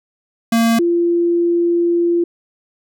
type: tone pair in turn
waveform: square / sine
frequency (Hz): 229.3 / 343.6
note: A#3 / F4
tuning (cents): -28 / -28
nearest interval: perfect fifth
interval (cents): 700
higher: second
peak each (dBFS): -12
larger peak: neither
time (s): 0.52-0.79 / 0.79-2.24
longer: second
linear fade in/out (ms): 5
effects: none